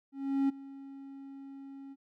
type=tone with ADSR envelope; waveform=triangle; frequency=273.8 Hz; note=C#4; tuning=21 cents flat; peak=-22 dBFS; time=0.12-1.96 s; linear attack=370 ms; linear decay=14 ms; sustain=-20 dB; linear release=41 ms; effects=none